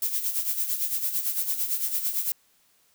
violet noise with tremolo, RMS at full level -25 dBFS, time 0.02-2.32 s, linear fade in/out 2 ms, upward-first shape sine, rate 8.9 Hz, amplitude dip 65%, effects white hiss -64 dBFS RMS until 2.94 s

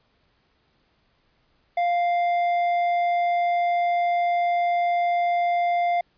sine tone with hard clipping, 698.5 Hz, F5, in tune, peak -21 dBFS, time 1.77-6.01 s, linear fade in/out 5 ms, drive 6 dB, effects pink hiss -66 dBFS RMS until 6.17 s + resampled to 11025 Hz

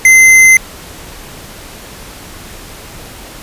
sine tone with hard clipping, 2067 Hz, C7, 22 cents flat, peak -3 dBFS, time 0.05-0.57 s, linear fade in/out 2 ms, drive 16 dB, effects pink hiss -31 dBFS RMS until 3.42 s + resampled to 32000 Hz

